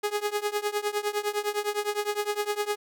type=tone with tremolo; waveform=sawtooth; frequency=415.3 Hz; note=G#4; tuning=in tune; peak=-19 dBFS; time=0.03-2.76 s; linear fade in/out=10 ms; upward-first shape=triangle; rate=9.8 Hz; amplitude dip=95%; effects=none